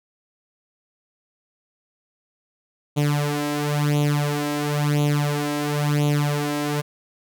sawtooth tone with flanger, 146.8 Hz, D3, in tune, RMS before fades -22 dBFS, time 2.96-6.82 s, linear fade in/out 20 ms, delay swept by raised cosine 0.29 to 3.09 ms, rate 0.97 Hz, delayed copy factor +0.8, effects none

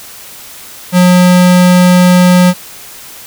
square tone, 180 Hz, F#3, 47 cents flat, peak -4 dBFS, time 0.92-2.54 s, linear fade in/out 50 ms, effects white hiss -31 dBFS RMS until 3.26 s

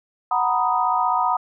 sine chord, B major seventh, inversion second, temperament equal, 740 / 932.3 / 987.8 / 1244.5 Hz, F#5 / A#5 / B5 / D#6, 0 / 0 / 0 / 0 cents, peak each -23 dBFS, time 0.31-1.37 s, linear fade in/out 5 ms, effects none

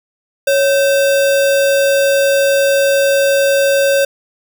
sine tone with sample-and-hold, 554.4 Hz, C#5, in tune, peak -9 dBFS, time 0.47-4.05 s, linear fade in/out 5 ms, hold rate 2100 Hz, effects none

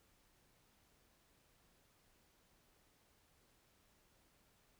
silence, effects pink hiss -73 dBFS RMS until 4.79 s

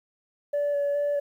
sine tone with vibrato, 575 Hz, D5, 37 cents flat, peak -21 dBFS, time 0.53-1.2 s, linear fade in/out 10 ms, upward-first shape square, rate 2.4 Hz, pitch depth 12 cents each way, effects tanh soft clip ceiling -21 dBFS + 10-bit

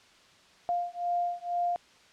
sine beating tone pair, 700 / 702.1 Hz, F5 / F5, +4 / +9 cents, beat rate 2.1 Hz, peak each -31 dBFS, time 0.69-1.76 s, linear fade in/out 0 ms, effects white hiss -58 dBFS RMS until 2.12 s + low-pass 5000 Hz 12 dB/octave

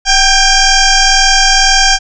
sine tone with frequency modulation, 2400 Hz, D7, 37 cents sharp, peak -5 dBFS, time 0.05-1.99 s, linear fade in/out 50 ms, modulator 793 Hz, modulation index 5, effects none

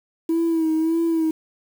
sine tone with vibrato, 324.8 Hz, E4, 26 cents flat, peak -16 dBFS, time 0.29-1.31 s, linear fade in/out 5 ms, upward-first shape sine, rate 1.7 Hz, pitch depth 46 cents each way, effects tanh soft clip ceiling -14 dBFS + 7-bit

